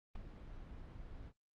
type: noise with ADSR envelope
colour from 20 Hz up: brown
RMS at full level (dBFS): -40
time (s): 0.15-1.33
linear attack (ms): 6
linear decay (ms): 10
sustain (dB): -10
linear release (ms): 56
effects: low-pass 4000 Hz 12 dB/octave + Opus 32 kbps